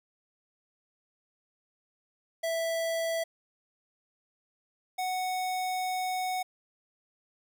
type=tone pair in turn; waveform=square; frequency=659.3 / 740 Hz; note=E5 / F#5; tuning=0 / 0 cents; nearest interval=major second; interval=200 cents; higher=second; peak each=-29 / -30 dBFS; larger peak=first; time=2.43-3.24 / 4.98-6.43 s; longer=second; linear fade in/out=10 ms; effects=11-bit